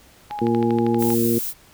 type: tone with vibrato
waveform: sine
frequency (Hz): 830.6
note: G#5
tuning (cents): 0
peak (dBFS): -27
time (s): 0.3-1.15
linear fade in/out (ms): 20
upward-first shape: sine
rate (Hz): 6.9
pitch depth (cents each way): 10
type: click train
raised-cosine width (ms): 0.3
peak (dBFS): -17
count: 11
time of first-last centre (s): 0.31-1.104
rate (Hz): 12.6
type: harmonic tone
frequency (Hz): 116.54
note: A#2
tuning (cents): 0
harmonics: 1 / 2 / 3 / 4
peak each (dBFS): -27 / -20 / -21 / -26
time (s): 0.41-1.39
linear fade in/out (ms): 10
type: noise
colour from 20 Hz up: violet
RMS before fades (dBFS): -27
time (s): 0.98-1.54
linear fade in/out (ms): 50
effects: pink hiss -51 dBFS RMS until 1.73 s